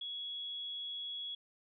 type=tone; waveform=sine; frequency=3351 Hz; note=G#7; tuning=15 cents sharp; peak=-39 dBFS; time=0.01-1.35 s; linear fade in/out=5 ms; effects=none